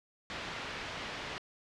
white low-pass noise, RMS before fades -41 dBFS, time 0.3-1.38 s, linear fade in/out 0 ms, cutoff 2900 Hz, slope 12 dB/octave, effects low-pass 6000 Hz 12 dB/octave

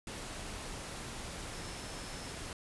sine tone in noise, 5274 Hz, E8, in tune, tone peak -54 dBFS, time 1.53-2.32 s, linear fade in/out 2 ms, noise pink, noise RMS -43 dBFS, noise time 0.07-2.53 s, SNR -14 dB, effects resampled to 24000 Hz

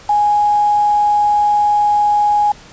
sine tone with quantisation, 830.6 Hz, G#5, in tune, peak -10 dBFS, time 0.09-2.52 s, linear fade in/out 5 ms, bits 5, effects pink hiss -40 dBFS RMS until 2.72 s + resampled to 16000 Hz

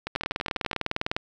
two click trains, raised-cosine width 0.3 ms, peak -10 / -15 dBFS, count 21 / 9, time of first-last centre 0.16-1.165 / 0.07-0.731 s, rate 19.9 / 12.1 Hz, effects none

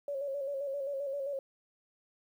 sine tone with vibrato, 556 Hz, C#5, 5 cents sharp, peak -33 dBFS, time 0.08-1.39 s, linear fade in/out 2 ms, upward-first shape square, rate 7.6 Hz, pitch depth 46 cents each way, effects 11-bit

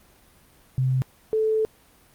sine tone pair in turn, 130 / 437.3 Hz, C3 / A4, -11 / -11 cents, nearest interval octave + major sixth, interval 2100 cents, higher second, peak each -19 dBFS, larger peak neither, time 0.78-1.02 / 1.33-1.65 s, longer second, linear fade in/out 0 ms, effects pink hiss -56 dBFS RMS until 2.14 s + Opus 32 kbps

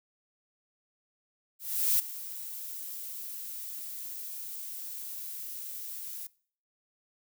violet noise with ADSR envelope, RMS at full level -24 dBFS, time 1.59-6.27 s, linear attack 400 ms, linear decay 12 ms, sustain -16 dB, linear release 5 ms, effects noise-tail reverb RT60 0.5 s tail -22 dB re dry

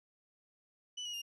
35% pulse tone with pitch steps, 2981 / 2899 / 2820 Hz, F#7 / F#7 / F7, +12 / -36 / +16 cents, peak -37 dBFS, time 0.97-1.219 s, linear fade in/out 10 ms, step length 83 ms, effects resampled to 24000 Hz

